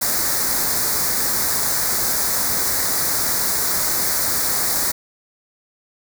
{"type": "band-stop noise", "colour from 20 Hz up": "white", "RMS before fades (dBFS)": -20, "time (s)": [0.01, 4.92], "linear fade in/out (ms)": 10, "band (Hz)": [2100, 4100], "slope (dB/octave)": 48, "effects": []}